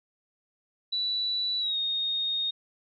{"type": "tone with pitch glide", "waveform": "sine", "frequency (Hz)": [3951, 3708], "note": ["B7", "A#7"], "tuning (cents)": [0, -10], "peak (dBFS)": -26, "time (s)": [0.92, 2.51], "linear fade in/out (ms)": 10, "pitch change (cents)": -110, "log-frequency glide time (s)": [1.59, 1.77], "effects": []}